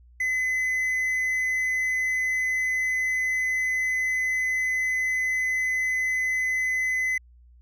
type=tone; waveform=triangle; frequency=2026 Hz; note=B6; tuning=44 cents sharp; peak=-21 dBFS; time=0.2-7.18 s; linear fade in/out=5 ms; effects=added 60 Hz sine -50 dBFS peak until 7.61 s